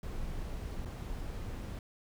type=noise with dropouts; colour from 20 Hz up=brown; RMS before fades=-39 dBFS; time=0.03-1.79 s; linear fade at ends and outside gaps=2 ms; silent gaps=0.85-0.856 s; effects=none